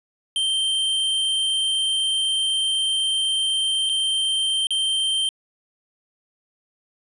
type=tone with dropouts; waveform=square; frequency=3136 Hz; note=G7; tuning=in tune; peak=-20 dBFS; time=0.36-5.29 s; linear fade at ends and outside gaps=1 ms; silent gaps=3.892-3.896 / 4.67-4.706 s; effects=resampled to 24000 Hz